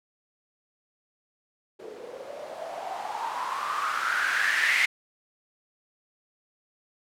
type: noise with low-pass filter sweep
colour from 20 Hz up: violet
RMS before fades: -29 dBFS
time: 1.79-4.86 s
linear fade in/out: 10 ms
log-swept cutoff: 420 to 2100 Hz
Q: 7
effects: none